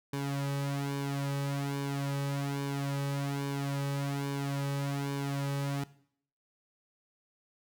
sawtooth tone with flanger, 140 Hz, C#3, 18 cents sharp, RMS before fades -33 dBFS, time 0.13-5.84 s, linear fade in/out 5 ms, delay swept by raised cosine 1.5 to 2.9 ms, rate 1.2 Hz, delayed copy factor -0.75, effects noise-tail reverb RT60 0.6 s tail -18 dB re dry

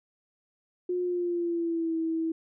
sine tone with pitch glide, 358.8 to 325.2 Hz, F4 to E4, +47 to -23 cents, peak -26 dBFS, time 0.89-2.32 s, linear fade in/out 5 ms, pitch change -170 cents, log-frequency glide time 1.02-1.96 s, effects none

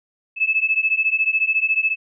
sine beating tone pair, 2600 / 2614 Hz, E7 / E7, -24 / -15 cents, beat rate 14 Hz, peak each -20 / -19 dBFS, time 0.36-1.96 s, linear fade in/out 50 ms, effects none

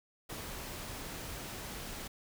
pink noise, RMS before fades -43 dBFS, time 0.29-2.08 s, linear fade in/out 10 ms, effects none

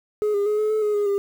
sine tone with pitch steps, 421.8 / 404.6 / 421.6 / 427.8 / 432.9 / 419.8 / 412.2 / 400.8 Hz, G#4 / G#4 / G#4 / A4 / A4 / G#4 / G#4 / G4, +27 / -45 / +26 / -49 / -28 / +19 / -13 / +38 cents, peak -16 dBFS, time 0.22-1.18 s, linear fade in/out 0 ms, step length 120 ms, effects tanh soft clip ceiling -18 dBFS + 8-bit

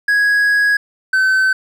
triangle tone pair in turn, 1661.2 / 1530.3 Hz, G#6 / G6, 0 / -42 cents, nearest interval minor second, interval 142 cents, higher first, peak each -9 dBFS, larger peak neither, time 0.08-0.77 / 1.13-1.53 s, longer first, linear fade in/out 5 ms, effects none

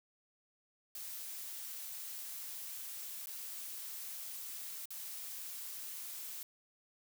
blue noise with dropouts, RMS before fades -45 dBFS, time 0.95-6.43 s, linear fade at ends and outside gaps 1 ms, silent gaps 3.259-3.27 / 4.856-4.905 s, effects none

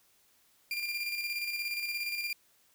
30% pulse tone with tremolo, 2391 Hz, D7, 30 cents sharp, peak -29 dBFS, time 0.71-2.33 s, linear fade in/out 2 ms, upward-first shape square, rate 17 Hz, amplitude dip 40%, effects white hiss -67 dBFS RMS until 2.74 s

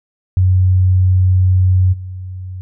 sine tone with level steps, 92.5 Hz, F#2, in tune, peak -8 / -24 dBFS, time 0.37-2.61 s, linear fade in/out 0 ms, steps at 1.92 s, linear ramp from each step 20 ms, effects none

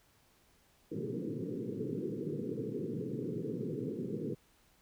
white band-pass noise, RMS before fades -38 dBFS, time 0.91-4.35 s, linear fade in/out 10 ms, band 110 to 470 Hz, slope 96 dB/octave, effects pink hiss -68 dBFS RMS until 4.81 s

